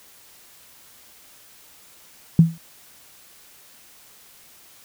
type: tone with exponential decay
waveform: sine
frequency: 164.81 Hz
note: E3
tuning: in tune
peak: -5 dBFS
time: 2.39-2.58 s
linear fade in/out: 2 ms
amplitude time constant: 41 ms
effects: white hiss -50 dBFS RMS until 4.84 s